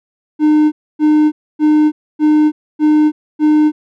triangle tone bursts, 304 Hz, D#4, 40 cents flat, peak -5 dBFS, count 6, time 0.39-3.72 s, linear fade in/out 50 ms, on 330 ms, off 270 ms, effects none

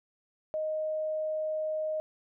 sine tone, 622.3 Hz, D#5, in tune, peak -29 dBFS, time 0.54-2 s, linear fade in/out 0 ms, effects none

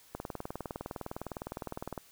click train, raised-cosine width 1 ms, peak -23 dBFS, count 37, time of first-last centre 0.15-1.977 s, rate 19.7 Hz, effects white hiss -60 dBFS RMS until 2.11 s

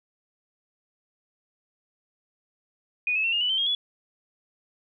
sine tone with pitch steps, 2471 / 2586 / 2707 / 2834 / 2966 / 3104 / 3249 / 3401 Hz, D#7 / E7 / E7 / F7 / F#7 / G7 / G#7 / G#7, -13 / -34 / +45 / +25 / +4 / -18 / -39 / +40 cents, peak -22 dBFS, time 3.07-3.75 s, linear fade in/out 2 ms, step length 85 ms, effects none

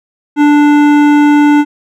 triangle tone with hard clipping, 293.7 Hz, D4, in tune, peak -6 dBFS, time 0.36-1.65 s, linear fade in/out 50 ms, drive 18 dB, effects none

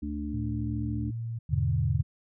harmonic tone, 73.6 Hz, D2, 4 cents sharp, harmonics 1 / 3 / 4, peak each -35 / -35 / -35 dBFS, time 0.02-1.11 s, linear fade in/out 10 ms
sine tone with pitch glide, 113.7 to 114.95 Hz, A#2 to A#2, -43 to -24 cents, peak -31 dBFS, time 0.33-1.39 s, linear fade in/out 10 ms, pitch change +19 cents, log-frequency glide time 0.52-0.61 s
sine chord, E dominant seventh, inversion none, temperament equal, 82.41 / 103.83 / 123.47 / 146.83 Hz, E2 / G#2 / B2 / D3, 0 / 0 / 0 / 0 cents, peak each -29 dBFS, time 1.49-2.03 s, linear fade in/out 20 ms
effects none

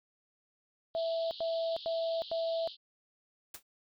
white band-pass noise, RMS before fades -47 dBFS, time 0.94-2.77 s, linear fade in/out 50 ms, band 3000 to 4600 Hz, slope 96 dB/octave
sine tone bursts, 660 Hz, E5, 2 cents sharp, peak -30 dBFS, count 4, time 0.95-2.675 s, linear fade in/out 0 ms, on 360 ms, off 95 ms
white noise with exponential decay, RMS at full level -39 dBFS, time 3.54-3.63 s, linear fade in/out 5 ms, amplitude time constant 19 ms
effects none

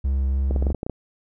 triangle tone with vibrato, 67.3 Hz, C2, 49 cents sharp, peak -17 dBFS, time 0.04-0.73 s, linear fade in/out 10 ms, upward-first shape triangle, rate 3.3 Hz, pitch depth 14 cents each way
clicks, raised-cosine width 2 ms, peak -14 dBFS, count 9, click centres 0.51 / 0.562 / 0.625 / 0.668 / 0.703 / 0.747 / 0.831 / 0.865 / 0.897 s
effects none

